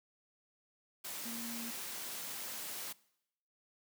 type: tone in noise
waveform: sine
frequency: 233.1 Hz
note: A#3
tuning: in tune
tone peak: -43 dBFS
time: 1.25-1.71 s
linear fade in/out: 10 ms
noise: white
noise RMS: -43 dBFS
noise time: 1.04-2.93 s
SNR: -3 dB
effects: noise-tail reverb RT60 0.8 s tail -22 dB re dry + high-pass 150 Hz 12 dB/octave